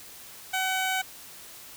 15% pulse tone, 755 Hz, F#5, 35 cents sharp, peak -19 dBFS, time 0.53-1.02 s, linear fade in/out 10 ms, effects white hiss -46 dBFS RMS until 1.76 s

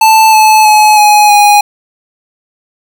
square tone with pitch steps, 880 / 865.9 / 852 / 838.3 / 824.9 Hz, A5 / A5 / G#5 / G#5 / G#5, 0 / -28 / +44 / +16 / -12 cents, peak -3 dBFS, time 0.01-1.61 s, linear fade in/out 5 ms, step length 320 ms, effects none

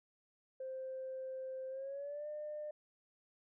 sine tone with pitch glide, 523.3 to 601.1 Hz, C5 to D5, 0 to +40 cents, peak -40 dBFS, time 0.6-2.71 s, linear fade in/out 5 ms, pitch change +240 cents, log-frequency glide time 1.69-2.28 s, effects tanh soft clip ceiling -36 dBFS

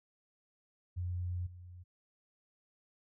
sine tone with level steps, 89.1 Hz, F2, 35 cents sharp, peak -34 / -48 dBFS, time 0.96-1.84 s, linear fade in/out 20 ms, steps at 1.46 s, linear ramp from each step 10 ms, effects none

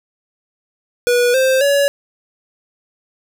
square tone with pitch steps, 486.2 / 524.1 / 565 Hz, B4 / C5 / C#5, -27 / +3 / +33 cents, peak -12 dBFS, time 1.07-1.88 s, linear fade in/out 0 ms, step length 270 ms, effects none

